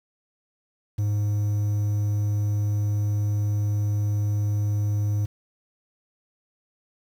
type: tone with quantisation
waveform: triangle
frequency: 103.83 Hz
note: G#2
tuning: in tune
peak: -19 dBFS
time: 0.98-5.26 s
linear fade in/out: 10 ms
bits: 8
effects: none